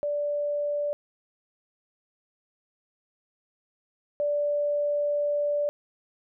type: tone pair in turn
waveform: sine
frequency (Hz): 584 / 584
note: D5 / D5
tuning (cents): -10 / -10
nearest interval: unison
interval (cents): 0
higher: neither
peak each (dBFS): -25 / -23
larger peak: second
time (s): 0.03-0.93 / 4.2-5.69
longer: second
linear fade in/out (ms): 0
effects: none